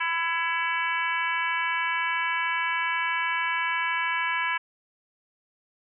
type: harmonic tone with a mistuned harmonic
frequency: 333.7 Hz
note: E4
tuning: 21 cents sharp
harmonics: 3 / 4 / 5 / 6 / 7 / 8 / 9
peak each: -29 / -36 / -29 / -39 / -30 / -36 / -38 dBFS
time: 0-4.58 s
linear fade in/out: 10 ms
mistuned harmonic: 7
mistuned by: -47 cents
effects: none